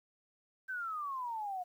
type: exponential sweep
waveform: sine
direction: down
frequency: 1568 to 708 Hz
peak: -36 dBFS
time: 0.68-1.64 s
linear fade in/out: 20 ms
effects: 11-bit